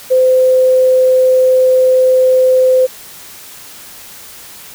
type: tone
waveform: sine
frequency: 514 Hz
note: C5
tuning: 31 cents flat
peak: -6 dBFS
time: 0.1-2.87 s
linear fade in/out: 20 ms
effects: white hiss -34 dBFS RMS until 4.74 s